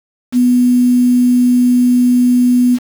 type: tone with quantisation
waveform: sine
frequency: 246.9 Hz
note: B3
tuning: in tune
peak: -7 dBFS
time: 0.32-2.79 s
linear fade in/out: 50 ms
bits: 5
effects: none